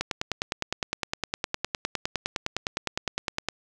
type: click train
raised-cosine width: 0.2 ms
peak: -9 dBFS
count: 35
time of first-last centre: 0.01-3.486 s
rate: 9.78 Hz
effects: none